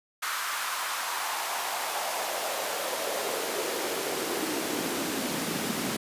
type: noise with high-pass filter sweep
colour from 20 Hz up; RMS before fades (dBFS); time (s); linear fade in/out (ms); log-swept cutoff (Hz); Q
pink; -31; 0.22-5.97; 10; 1300 to 200; 2.3
effects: resampled to 32000 Hz